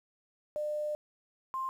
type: tone pair in turn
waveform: sine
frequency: 600 / 1053.4 Hz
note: D5 / C6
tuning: +37 / +11 cents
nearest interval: minor seventh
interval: 974 cents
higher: second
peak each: -31 / -32 dBFS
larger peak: first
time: 0.56-0.95 / 1.54-1.69 s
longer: first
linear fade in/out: 0 ms
effects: 10-bit